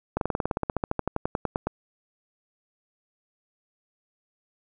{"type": "slowing click train", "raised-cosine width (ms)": 1, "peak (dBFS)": -11, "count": 22, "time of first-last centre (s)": [0.17, 1.67], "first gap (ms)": 42, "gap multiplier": 1.05, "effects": []}